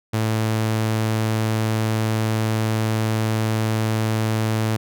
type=tone; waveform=sawtooth; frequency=110 Hz; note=A2; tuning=in tune; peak=-15 dBFS; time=0.13-4.77 s; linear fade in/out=10 ms; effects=none